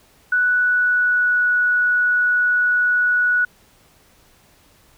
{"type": "tone with pitch glide", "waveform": "sine", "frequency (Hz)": [1480, 1468.9], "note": ["F#6", "F#6"], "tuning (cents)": [0, -13], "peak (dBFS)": -14, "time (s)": [0.32, 3.45], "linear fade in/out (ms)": 5, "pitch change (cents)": -13, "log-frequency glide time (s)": [0.47, 1.48], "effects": ["pink hiss -54 dBFS RMS until 4.97 s"]}